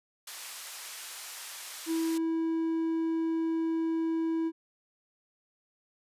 white band-pass noise, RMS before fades -43 dBFS, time 0.27-2.18 s, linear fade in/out 5 ms, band 830 to 11000 Hz, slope 12 dB/octave
triangle tone, 326.3 Hz, E4, 18 cents flat, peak -25 dBFS, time 1.86-4.52 s, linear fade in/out 50 ms
effects resampled to 32000 Hz

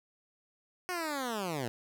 10% pulse linear sweep, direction down, 370 to 110 Hz, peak -25 dBFS, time 0.89-1.68 s, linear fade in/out 0 ms, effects none

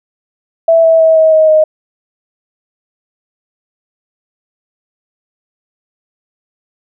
sine tone with pitch steps, 659.3 / 651.7 / 644.2 / 636.8 / 629.5 / 622.3 Hz, E5 / E5 / E5 / D#5 / D#5 / D#5, 0 / -20 / -40 / +40 / +20 / 0 cents, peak -4 dBFS, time 0.68-1.64 s, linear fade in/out 5 ms, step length 160 ms, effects none

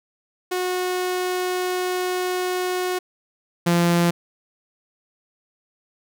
sawtooth tone pair in turn, 364.6 / 172.07 Hz, F#4 / F3, -25 / -25 cents, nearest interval octave + minor second, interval 1300 cents, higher first, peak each -18 / -12 dBFS, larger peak second, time 0.51-2.99 / 3.66-4.11 s, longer first, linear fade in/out 10 ms, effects none

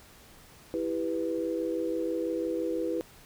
sine chord, E minor, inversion none, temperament just, 329.6 / 395.6 / 494.4 Hz, E4 / G4 / B4, 0 / +16 / +2 cents, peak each -31 / -35 / -32 dBFS, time 0.74-3.01 s, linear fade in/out 0 ms, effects pink hiss -54 dBFS RMS until 3.25 s

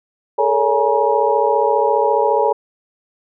sine tone cluster, 421.2 / 455.8 / 566 / 837 / 951 Hz, G#4 / A#4 / C#5 / G#5 / A#5, +24 / -39 / +36 / +13 / +34 cents, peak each -19 dBFS, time 0.38-2.53 s, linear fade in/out 10 ms, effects none

